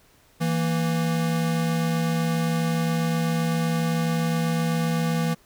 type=tone pair together; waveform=square; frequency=164.81 / 232.4 Hz; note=E3 / A#3; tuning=0 / -5 cents; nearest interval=tritone; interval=595 cents; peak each=-23 / -29 dBFS; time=0.4-5.35 s; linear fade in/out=20 ms; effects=pink hiss -58 dBFS RMS until 5.45 s